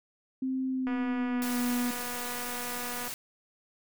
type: tone with pitch glide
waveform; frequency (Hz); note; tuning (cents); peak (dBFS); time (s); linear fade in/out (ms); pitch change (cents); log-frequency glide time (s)
sine; 261.6 to 245.5; C4 to B3; 0 to -10; -28; 0.42-1.91; 5; -110; 0.68-1.6
type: click train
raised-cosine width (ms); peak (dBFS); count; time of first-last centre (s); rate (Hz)
0.5; -25; 540; 0.87-3.079; 244
type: noise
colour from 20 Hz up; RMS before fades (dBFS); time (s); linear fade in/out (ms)
white; -38; 1.42-3.14; 0
effects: none